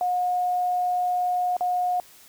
sine tone with dropouts, 721 Hz, F#5, 45 cents flat, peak -21 dBFS, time 0.01-2 s, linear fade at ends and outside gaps 1 ms, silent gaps 1.567-1.608 s, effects white hiss -51 dBFS RMS until 2.28 s

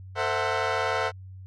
20% pulse chord, F# half-diminished seventh, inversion first, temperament equal with one note detuned, 450.3 / 523.3 / 659.3 / 740 Hz, A4 / C5 / E5 / F#5, +40 / 0 / 0 / 0 cents, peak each -25 dBFS, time 0.15-1.12 s, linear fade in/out 50 ms, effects added 94 Hz sine -40 dBFS peak until 1.46 s + low-pass 4000 Hz 12 dB/octave

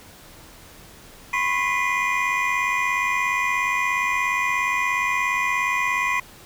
triangle tone cluster, 1002 / 1082 / 1977 / 2074 / 2447 Hz, B5 / C#6 / B6 / C7 / D#7, +25 / -42 / +1 / -16 / -29 cents, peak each -25 dBFS, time 1.33-6.2 s, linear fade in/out 5 ms, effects pink hiss -46 dBFS RMS until 6.45 s

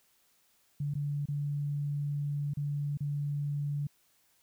sine tone with dropouts, 144.6 Hz, D3, 27 cents flat, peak -30 dBFS, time 0.8-3.87 s, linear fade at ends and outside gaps 5 ms, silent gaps 0.939-0.952 / 1.257-1.285 / 2.537-2.57 / 2.973-3.005 s, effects white hiss -69 dBFS RMS until 4.42 s

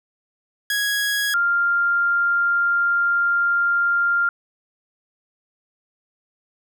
sawtooth / sine tone pair in turn, 1661.2 / 1395.8 Hz, G#6 / F6, 0 / -1 cents, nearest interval minor third, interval 301 cents, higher first, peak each -16 dBFS, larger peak neither, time 0.7-1.34 / 1.34-4.29 s, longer second, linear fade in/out 2 ms, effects none

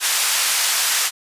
white band-pass noise, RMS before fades -19 dBFS, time 0-1.11 s, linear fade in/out 50 ms, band 1000 to 9800 Hz, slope 12 dB/octave, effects resampled to 32000 Hz

